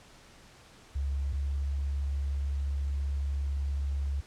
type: tone pair in turn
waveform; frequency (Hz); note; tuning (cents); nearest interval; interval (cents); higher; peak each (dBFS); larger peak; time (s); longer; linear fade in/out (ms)
sine; 69.3 / 69.9; C#2 / C#2; 0 / +15; unison; 15; second; -28; neither; 0.95-1.33 / 1.33-4.21; second; 10
effects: pink hiss -55 dBFS RMS until 4.26 s + low-pass 8000 Hz 12 dB/octave